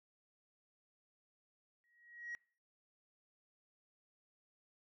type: tone with exponential growth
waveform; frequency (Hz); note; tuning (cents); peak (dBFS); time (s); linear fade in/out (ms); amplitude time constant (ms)
sine; 1900; A#6; +33; -38; 1.84-2.35; 0; 110
effects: noise-tail reverb RT60 0.5 s tail -26 dB re dry + tanh soft clip ceiling -39 dBFS